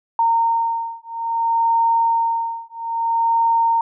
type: beating tone pair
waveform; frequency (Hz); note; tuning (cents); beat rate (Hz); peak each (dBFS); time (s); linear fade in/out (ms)
sine; 919 / 919.6; A#5 / A#5; -25 / -24; 0.6; -19; 0.19-3.81; 2
effects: none